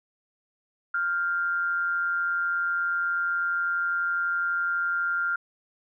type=tone pair together; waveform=sine; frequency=1395.9 / 1568 Hz; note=F6 / G6; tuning=-1 / 0 cents; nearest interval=major second; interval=201 cents; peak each=-24 / -34 dBFS; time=0.94-5.36 s; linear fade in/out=5 ms; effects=none